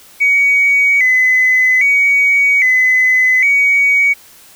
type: tone with vibrato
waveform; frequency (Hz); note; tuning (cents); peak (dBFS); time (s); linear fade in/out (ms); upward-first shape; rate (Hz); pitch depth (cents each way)
sine; 2134; C7; +34; -7; 0.2-4.14; 20; square; 0.62; 93
effects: tanh soft clip ceiling -3 dBFS + white hiss -42 dBFS RMS until 4.55 s